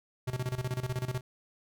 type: tone with tremolo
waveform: square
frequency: 126.4 Hz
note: B2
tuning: 41 cents sharp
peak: -30 dBFS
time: 0.27-1.21 s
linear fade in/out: 10 ms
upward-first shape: square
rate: 16 Hz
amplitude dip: 80%
effects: none